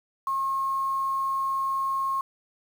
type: tone with quantisation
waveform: sine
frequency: 1079 Hz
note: C#6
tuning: 47 cents flat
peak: -24 dBFS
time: 0.27-2.21 s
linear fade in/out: 2 ms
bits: 8
effects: none